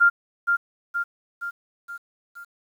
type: tone with echo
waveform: sine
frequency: 1396.9 Hz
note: F6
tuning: in tune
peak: -12 dBFS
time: 0-0.1 s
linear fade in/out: 20 ms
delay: 470 ms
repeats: 5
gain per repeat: -5 dB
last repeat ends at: 2.45 s
effects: 9-bit